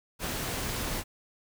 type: noise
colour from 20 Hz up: pink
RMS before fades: -33 dBFS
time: 0.19-1.04 s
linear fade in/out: 50 ms
effects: none